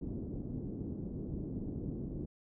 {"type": "low-pass noise", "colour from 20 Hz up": "white", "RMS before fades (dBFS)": -40, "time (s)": [0.01, 2.26], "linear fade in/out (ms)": 10, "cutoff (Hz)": 320, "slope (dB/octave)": 24, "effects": []}